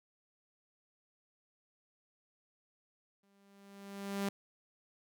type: tone with exponential growth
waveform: sawtooth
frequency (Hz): 198.6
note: G3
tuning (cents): +23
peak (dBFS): -28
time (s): 3.23-4.29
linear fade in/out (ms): 5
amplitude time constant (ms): 230
effects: none